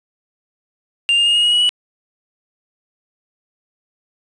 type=tone with pitch steps; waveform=triangle; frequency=2794 / 2818 / 2843 / 2868 / 2893 / 2918 / 2943 Hz; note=F7 / F7 / F7 / F7 / F#7 / F#7 / F#7; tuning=0 / +15 / +30 / +45 / -40 / -25 / -10 cents; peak=-10 dBFS; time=1.09-1.692 s; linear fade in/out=0 ms; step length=86 ms; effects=resampled to 24000 Hz + 7-bit